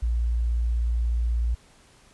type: tone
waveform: sine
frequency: 58.3 Hz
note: A#1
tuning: 1 cent sharp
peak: -21 dBFS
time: 0.02-1.55 s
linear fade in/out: 10 ms
effects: pink hiss -56 dBFS RMS until 2.13 s + resampled to 24000 Hz